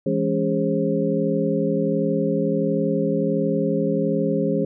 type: tone cluster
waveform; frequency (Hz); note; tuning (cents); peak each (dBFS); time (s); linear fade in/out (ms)
sine; 166.4 / 207.8 / 279.7 / 410.6 / 533; E3 / G#3 / C#4 / G#4 / C5; +17 / +1 / +16 / -20 / +32; -25; 0.06-4.65; 5
effects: none